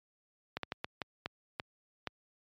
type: slowing click train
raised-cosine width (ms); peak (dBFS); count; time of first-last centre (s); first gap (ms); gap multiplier
0.3; -19; 8; 0.57-2.073; 63; 1.4
effects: high-pass 80 Hz 12 dB/octave + MP3 96 kbps